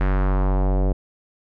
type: tone with low-pass filter sweep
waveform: square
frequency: 47.38 Hz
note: F#1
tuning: 42 cents sharp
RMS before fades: -19 dBFS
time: 0-0.93 s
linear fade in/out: 10 ms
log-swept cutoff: 1800 to 560 Hz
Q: 1.7
effects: none